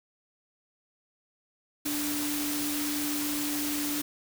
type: tone in noise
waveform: sine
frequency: 293.7 Hz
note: D4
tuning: in tune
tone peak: -31 dBFS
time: 1.85-4.02 s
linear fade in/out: 10 ms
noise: white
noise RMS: -33 dBFS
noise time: 1.85-4.02 s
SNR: -1 dB
effects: none